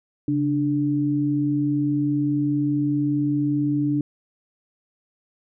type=tone pair together; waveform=sine; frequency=138.59 / 293.7 Hz; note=C#3 / D4; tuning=0 / 0 cents; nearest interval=octave + minor second; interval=1300 cents; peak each=-25 / -20 dBFS; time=0.28-4.01 s; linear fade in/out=2 ms; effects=none